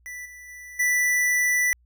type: tone with level steps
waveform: square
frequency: 1975.5 Hz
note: B6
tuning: in tune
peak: -35 / -42 / -40 / -20 dBFS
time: 0.06-1.73 s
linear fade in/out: 0 ms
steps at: 0.25 / 0.48 / 0.79 s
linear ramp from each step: 10 ms
effects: added 60 Hz sine -57 dBFS peak until 1.85 s